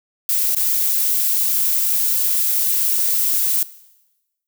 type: noise with dropouts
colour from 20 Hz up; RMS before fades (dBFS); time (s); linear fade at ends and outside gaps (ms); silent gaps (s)
violet; -18; 0.29-3.63; 2; 0.549-0.565
effects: noise-tail reverb RT60 1.0 s tail -18 dB re dry